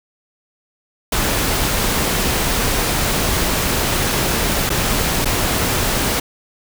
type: noise with dropouts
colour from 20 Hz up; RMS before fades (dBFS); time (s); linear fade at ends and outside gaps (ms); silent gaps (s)
pink; -18; 1.12-6.2; 5; 4.694-4.701 / 5.247-5.255
effects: none